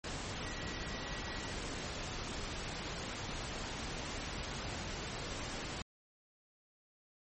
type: tone in noise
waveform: sine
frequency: 1927 Hz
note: B6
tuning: 43 cents flat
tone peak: -50 dBFS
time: 0.44-1.52 s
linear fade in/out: 2 ms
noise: pink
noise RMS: -41 dBFS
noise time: 0.04-5.82 s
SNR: -12 dB
effects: MP3 32 kbps